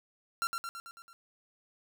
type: tone with echo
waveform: 45% pulse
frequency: 1368 Hz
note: F6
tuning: 36 cents flat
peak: -29 dBFS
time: 0.42-0.47 s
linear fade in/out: 0 ms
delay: 110 ms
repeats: 6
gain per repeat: -4 dB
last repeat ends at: 1.13 s
effects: none